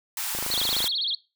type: high-pass noise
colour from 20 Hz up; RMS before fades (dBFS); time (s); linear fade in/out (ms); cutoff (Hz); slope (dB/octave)
white; -30; 0.17-0.88; 2; 740; 96
type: click train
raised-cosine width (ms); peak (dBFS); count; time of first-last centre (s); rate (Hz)
1; -20; 14; 0.35-0.842; 26.4
type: tone with vibrato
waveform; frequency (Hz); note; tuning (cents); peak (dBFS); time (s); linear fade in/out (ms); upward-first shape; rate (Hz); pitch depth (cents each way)
sine; 3771; A#7; +19; -24; 0.51-1.15; 2; sine; 16; 280
effects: noise-tail reverb RT60 0.3 s tail -22 dB re dry